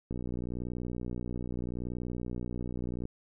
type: click train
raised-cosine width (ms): 3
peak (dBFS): -24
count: 180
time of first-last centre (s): 0.11-3.054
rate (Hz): 60.8
effects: none